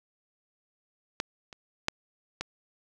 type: clicks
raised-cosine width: 0.2 ms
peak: -11 / -27 / -8 / -15 dBFS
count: 4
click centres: 1.201 / 1.528 / 1.884 / 2.41 s
effects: none